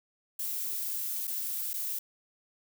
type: noise with dropouts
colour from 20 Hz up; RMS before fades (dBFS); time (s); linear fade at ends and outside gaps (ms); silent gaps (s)
violet; -34; 0.39-1.99; 5; 1.272-1.276 / 1.733-1.739
effects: none